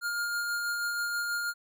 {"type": "tone with tremolo", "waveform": "square", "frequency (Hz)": 1412, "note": "F6", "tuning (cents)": 19, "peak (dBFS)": -29, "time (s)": [0.01, 1.54], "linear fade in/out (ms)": 50, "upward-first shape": "sine", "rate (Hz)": 6.2, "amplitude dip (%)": 25, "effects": []}